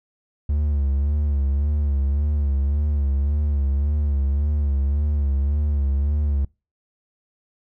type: tone with vibrato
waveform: triangle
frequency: 71.5 Hz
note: D2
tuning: 46 cents flat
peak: -16 dBFS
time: 0.49-6.45 s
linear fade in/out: 5 ms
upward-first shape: sine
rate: 1.8 Hz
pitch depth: 69 cents each way
effects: noise-tail reverb RT60 0.3 s tail -26 dB re dry